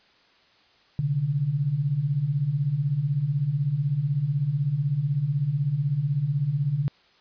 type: beating tone pair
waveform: sine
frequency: 130 / 146 Hz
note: C3 / D3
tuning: -11 / -10 cents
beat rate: 16 Hz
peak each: -28 / -23 dBFS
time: 0.99-6.88 s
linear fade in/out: 0 ms
effects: white hiss -59 dBFS RMS until 7.2 s + resampled to 11025 Hz